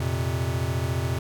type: chord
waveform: square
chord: F suspended fourth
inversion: none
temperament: equal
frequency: 87.31 / 116.54 / 130.81 Hz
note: F2 / Bb2 / C3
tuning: 0 / 0 / 0 cents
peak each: -29 / -30 / -29 dBFS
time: 0-1.19 s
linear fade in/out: 5 ms
effects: none